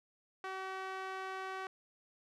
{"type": "tone with band-pass filter", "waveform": "sawtooth", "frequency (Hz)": 380, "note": "F#4", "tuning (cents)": 46, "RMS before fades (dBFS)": -42, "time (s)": [0.44, 1.67], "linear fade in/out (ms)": 2, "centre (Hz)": 1300, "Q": 1.1, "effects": []}